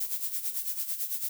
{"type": "noise with tremolo", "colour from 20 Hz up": "violet", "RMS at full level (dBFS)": -30, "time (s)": [0, 1.29], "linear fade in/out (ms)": 5, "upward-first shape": "sine", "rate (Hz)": 9, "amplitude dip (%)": 70, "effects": []}